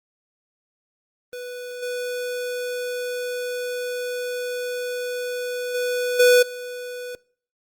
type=tone with level steps; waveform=square; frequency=493.9 Hz; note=B4; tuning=in tune; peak=-32 / -26 / -22 / -12 / -31 dBFS; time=1.33-7.15 s; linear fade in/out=0 ms; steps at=1.82 / 5.74 / 6.19 / 6.42 s; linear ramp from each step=10 ms; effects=noise-tail reverb RT60 0.5 s tail -23 dB re dry + Opus 32 kbps